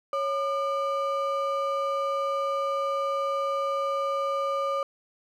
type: ring-modulated tone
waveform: triangle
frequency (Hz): 880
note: A5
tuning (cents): 0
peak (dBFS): -20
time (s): 0.13-4.83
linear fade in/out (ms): 2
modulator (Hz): 327
effects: none